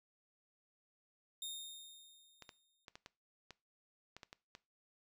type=tone with exponential decay; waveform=sawtooth; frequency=3675 Hz; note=A#7; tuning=25 cents flat; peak=-38 dBFS; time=1.42-2.85 s; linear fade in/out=2 ms; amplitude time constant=310 ms
type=clicks; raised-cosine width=0.2 ms; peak=-33 dBFS; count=10; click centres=2.423 / 2.492 / 2.882 / 2.955 / 3.061 / 3.507 / 4.166 / 4.232 / 4.329 / 4.551 s
effects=noise-tail reverb RT60 0.3 s tail -21 dB re dry